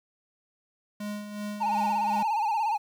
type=tone with tremolo; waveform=square; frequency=207.7 Hz; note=G#3; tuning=in tune; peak=-32 dBFS; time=1-2.23 s; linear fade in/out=5 ms; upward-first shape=sine; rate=2.7 Hz; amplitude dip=55%
type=tone with vibrato; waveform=triangle; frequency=867 Hz; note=A5; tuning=26 cents flat; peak=-22 dBFS; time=1.6-2.78 s; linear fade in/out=20 ms; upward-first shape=sine; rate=17 Hz; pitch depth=100 cents each way
effects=10-bit